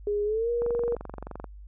sine tone with pitch glide, 413.1 to 474.5 Hz, G#4 to A#4, -9 to +31 cents, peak -24 dBFS, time 0.07-0.95 s, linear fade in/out 2 ms, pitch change +240 cents, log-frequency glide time 0.24-0.5 s
click train, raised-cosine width 1 ms, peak -23 dBFS, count 20, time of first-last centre 0.62-1.443 s, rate 23.1 Hz
effects added 50 Hz sine -42 dBFS peak until 1.67 s

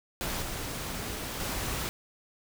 pink noise with level steps, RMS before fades -33 / -36 / -33 dBFS, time 0.21-1.89 s, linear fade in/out 0 ms, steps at 0.42 / 1.4 s, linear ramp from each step 2 ms, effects none

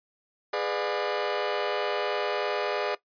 sawtooth chord, G# diminished seventh, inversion none, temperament just, 415.3 / 498.4 / 598 / 717.6 Hz, G#4 / B4 / D5 / F5, 0 / +16 / +31 / +47 cents, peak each -27 / -29 / -27 / -32 dBFS, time 0.53-2.95 s, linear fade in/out 5 ms, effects noise-tail reverb RT60 0.1 s tail -18 dB re dry + resampled to 11025 Hz

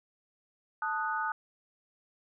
sine chord, D# diminished, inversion second, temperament equal, 880 / 1244.5 / 1480 Hz, A5 / D#6 / F#6, 0 / 0 / 0 cents, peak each -34 dBFS, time 0.82-1.32 s, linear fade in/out 2 ms, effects none

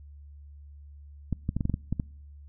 clicks, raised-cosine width 5 ms, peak -15 dBFS, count 9, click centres 1.327 / 1.491 / 1.566 / 1.608 / 1.654 / 1.697 / 1.741 / 1.926 / 1.998 s, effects noise-tail reverb RT60 0.8 s tail -26 dB re dry + added 72 Hz sine -45 dBFS peak until 2.48 s

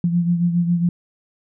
sine beating tone pair, 172.1 / 179.4 Hz, F3 / F3, -25 / +47 cents, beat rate 7.3 Hz, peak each -16 / -24 dBFS, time 0.04-0.89 s, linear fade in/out 2 ms, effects none

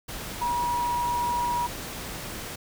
sine tone in noise, 962 Hz, B5, 46 cents flat, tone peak -24 dBFS, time 0.41-1.67 s, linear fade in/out 10 ms, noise pink, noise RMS -36 dBFS, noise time 0.08-2.56 s, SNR +9 dB, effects none

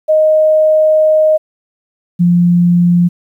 sine tone pair in turn, 622.3 / 174.63 Hz, D#5 / F3, 0 / 0 cents, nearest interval octave + minor seventh, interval 2200 cents, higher first, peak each -6 / -6 dBFS, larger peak neither, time 0.08-1.38 / 2.19-3.09 s, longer first, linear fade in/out 20 ms, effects 8-bit

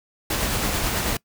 pink noise with tremolo, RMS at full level -23 dBFS, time 0.3-1.17 s, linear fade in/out 5 ms, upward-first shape sine, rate 9.2 Hz, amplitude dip 25%, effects noise-tail reverb RT60 0.1 s tail -23 dB re dry

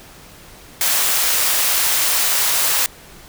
white high-pass noise, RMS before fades -17 dBFS, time 0.81-2.86 s, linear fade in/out 0 ms, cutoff 580 Hz, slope 12 dB/octave, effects pink hiss -42 dBFS RMS until 3.28 s

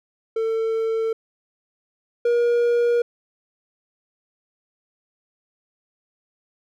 triangle tone pair in turn, 448.3 / 475.9 Hz, A4 / A#4, +32 / +36 cents, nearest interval minor second, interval 104 cents, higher second, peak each -18 / -14 dBFS, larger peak second, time 0.36-1.13 / 2.25-3.02 s, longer neither, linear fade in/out 5 ms, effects none

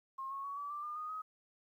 sine tone with pitch steps, 1071 / 1096.7 / 1122.9 / 1149.9 / 1177.4 / 1205.6 / 1234.5 / 1264.1 Hz, C6 / C#6 / C#6 / D6 / D6 / D6 / D#6 / D#6, +40 / -19 / +22 / -37 / +4 / +45 / -14 / +27 cents, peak -39 dBFS, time 0.18-1.22 s, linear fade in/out 10 ms, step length 130 ms, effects 12-bit

